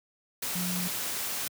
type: tone in noise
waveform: sine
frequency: 179.7 Hz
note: F3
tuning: 50 cents sharp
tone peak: -31 dBFS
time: 0.55-0.88 s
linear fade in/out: 5 ms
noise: white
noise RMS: -33 dBFS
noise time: 0.42-1.48 s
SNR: -1 dB
effects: high-pass 100 Hz 12 dB/octave